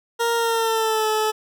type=tone with pitch glide; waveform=20% pulse; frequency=466.2 to 432.5 Hz; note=A#4 to A4; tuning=0 to -30 cents; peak=-14 dBFS; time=0.19-1.32 s; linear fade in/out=20 ms; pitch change=-130 cents; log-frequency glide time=0.35-1.08 s; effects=none